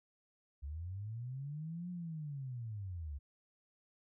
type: linear two-way sweep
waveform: sine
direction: up then down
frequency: 66.9 to 180.4 to 66.9 Hz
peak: -40 dBFS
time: 0.62-3.19 s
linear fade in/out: 20 ms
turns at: 1.9 s
effects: none